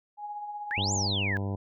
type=tone with tremolo; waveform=sine; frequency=830.6 Hz; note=G#5; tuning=in tune; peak=-33 dBFS; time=0.17-1.1 s; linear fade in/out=50 ms; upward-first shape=sine; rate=16 Hz; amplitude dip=40%
type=exponential two-way sweep; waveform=sine; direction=up then down; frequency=1608 to 7459 to 1608 Hz; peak=-28 dBFS; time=0.71-1.37 s; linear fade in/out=0 ms; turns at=0.93 s
type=harmonic tone; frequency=98.9 Hz; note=G2; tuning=16 cents sharp; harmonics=1 / 2 / 3 / 4 / 5 / 6 / 7 / 8 / 9 / 10; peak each=-30 / -36 / -40 / -42 / -44 / -46 / -47 / -48 / -49 / -50 dBFS; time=0.77-1.56 s; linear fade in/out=10 ms
effects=none